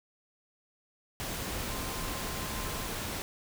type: tone in noise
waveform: sine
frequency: 1043 Hz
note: C6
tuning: 6 cents flat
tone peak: -45 dBFS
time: 1.71-2.87 s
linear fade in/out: 0 ms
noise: pink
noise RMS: -36 dBFS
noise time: 1.2-3.22 s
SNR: -12 dB
effects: none